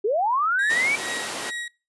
sine linear sweep, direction up, 379.6 to 2349 Hz, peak -19 dBFS, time 0.04-0.96 s, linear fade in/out 10 ms
35% pulse tone with tremolo, 1903 Hz, A#6, 35 cents sharp, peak -27 dBFS, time 0.59-1.68 s, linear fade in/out 2 ms, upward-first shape sine, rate 2.3 Hz, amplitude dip 95%
pink high-pass noise, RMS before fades -31 dBFS, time 0.69-1.51 s, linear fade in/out 20 ms, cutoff 340 Hz, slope 12 dB/octave
effects noise-tail reverb RT60 0.3 s tail -23 dB re dry + resampled to 24000 Hz

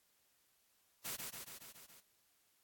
white noise with echo, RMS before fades -42 dBFS, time 1.04-1.17 s, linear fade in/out 20 ms, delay 140 ms, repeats 6, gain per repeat -3 dB, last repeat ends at 2.01 s, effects white hiss -75 dBFS RMS until 2.63 s + AAC 64 kbps

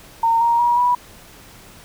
sine tone with pitch steps, 916 / 936.3 / 957.1 / 978.3 Hz, A#5 / A#5 / A#5 / B5, -31 / +7 / +45 / -17 cents, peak -13 dBFS, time 0.23-0.95 s, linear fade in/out 5 ms, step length 180 ms, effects pink hiss -44 dBFS RMS until 1.84 s

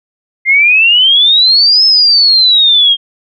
sine exponential two-way sweep, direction up then down, 2083 to 5250 to 3202 Hz, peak -4 dBFS, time 0.45-2.97 s, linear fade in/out 50 ms, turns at 1.85 s, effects none

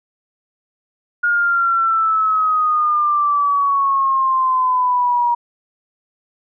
sine exponential sweep, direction down, 1431 to 951 Hz, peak -13 dBFS, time 1.23-5.35 s, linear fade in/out 10 ms, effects none

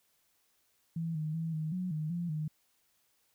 sine tone with pitch steps, 164.9 / 154.7 / 163.2 / 156.2 / 182.5 / 154.4 / 172.7 / 153.9 Hz, E3 / D#3 / E3 / D#3 / F#3 / D#3 / F3 / D#3, +1 / -10 / -17 / +7 / -24 / -13 / -19 / -19 cents, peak -32 dBFS, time 0.96-2.48 s, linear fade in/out 5 ms, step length 190 ms, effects white hiss -73 dBFS RMS until 3.34 s

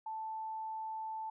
sine tone, 880 Hz, A5, in tune, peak -38 dBFS, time 0.06-1.3 s, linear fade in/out 5 ms, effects none

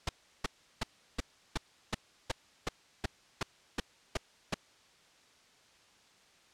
pink noise bursts, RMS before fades -31 dBFS, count 13, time 0.07-4.543 s, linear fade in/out 5 ms, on 21 ms, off 350 ms, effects white hiss -63 dBFS RMS until 6.53 s + low-pass 6000 Hz 12 dB/octave

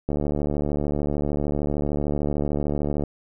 click train, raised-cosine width 2 ms, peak -12 dBFS, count 217, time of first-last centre 0.09-3.037 s, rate 73.3 Hz, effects none

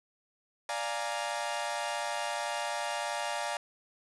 sawtooth chord, Bb dominant seventh, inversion first, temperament equal, 587.3 / 698.5 / 830.6 / 932.3 Hz, D5 / F5 / Ab5 / Bb5, 0 / 0 / 0 / 0 cents, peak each -34 dBFS, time 0.69-3.57 s, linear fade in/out 2 ms, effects resampled to 24000 Hz + 9-bit

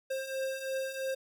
square beating tone pair, 529 / 532 Hz, C5 / C5, +19 / +29 cents, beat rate 3 Hz, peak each -40 / -35 dBFS, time 0.1-1.15 s, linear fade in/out 10 ms, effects none

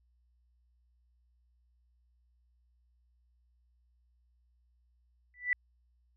sine tone with exponential growth, 1975.5 Hz, B6, in tune, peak -22 dBFS, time 5.34-5.53 s, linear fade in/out 1 ms, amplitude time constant 40 ms, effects added 60 Hz sine -67 dBFS peak until 6.16 s

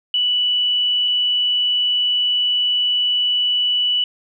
sine tone pair in turn, 2960 / 2960 Hz, F#7 / F#7, 0 / 0 cents, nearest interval unison, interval 0 cents, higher neither, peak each -15 dBFS, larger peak neither, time 0.14-1.08 / 1.08-4.04 s, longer second, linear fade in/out 2 ms, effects none

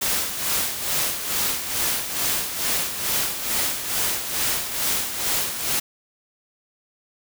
white noise with tremolo, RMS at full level -22 dBFS, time 0.01-5.8 s, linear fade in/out 10 ms, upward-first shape sine, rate 2.3 Hz, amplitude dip 60%, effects none

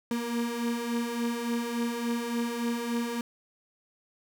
35% pulse beating tone pair, 233.1 / 236.6 Hz, A#3 / A#3, 0 / +26 cents, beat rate 3.5 Hz, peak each -33 / -28 dBFS, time 0.11-3.21 s, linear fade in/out 2 ms, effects none

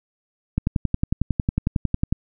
click train, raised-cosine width 5 ms, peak -7 dBFS, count 18, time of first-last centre 0.58-2.125 s, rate 11 Hz, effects none

